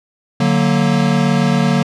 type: chord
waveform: square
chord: D augmented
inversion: none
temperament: equal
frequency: 146.83 / 185 / 233.1 Hz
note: D3 / F#3 / A#3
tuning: 0 / 0 / 0 cents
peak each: -17 dBFS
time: 0.4-1.83 s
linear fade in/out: 5 ms
effects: low-pass 6000 Hz 12 dB/octave